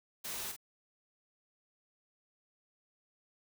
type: noise with echo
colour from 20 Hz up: white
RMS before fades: -41 dBFS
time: 0.24-0.52 s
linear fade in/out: 10 ms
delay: 45 ms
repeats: 1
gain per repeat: -6 dB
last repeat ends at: 0.565 s
effects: none